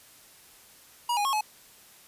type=tone with pitch steps; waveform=square; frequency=959 / 823 / 1089 / 853 Hz; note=A#5 / G#5 / C#6 / G#5; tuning=+49 / -16 / -31 / +46 cents; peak=-25 dBFS; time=1.09-1.41 s; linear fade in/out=5 ms; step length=80 ms; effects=white hiss -54 dBFS RMS until 2.07 s + resampled to 32000 Hz